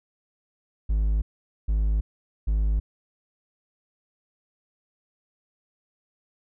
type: tone bursts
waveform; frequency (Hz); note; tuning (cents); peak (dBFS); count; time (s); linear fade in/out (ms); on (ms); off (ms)
triangle; 52.5; G#1; +19; -18; 3; 0.89-2.8; 10; 330; 460
effects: none